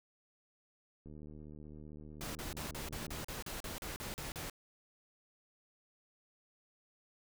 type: click train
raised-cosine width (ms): 3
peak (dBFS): -39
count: 166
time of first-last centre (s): 1.06-3.24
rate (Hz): 75.7
type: noise bursts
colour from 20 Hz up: pink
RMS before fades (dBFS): -43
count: 13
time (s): 2.21-4.498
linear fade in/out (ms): 0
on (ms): 140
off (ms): 39
effects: none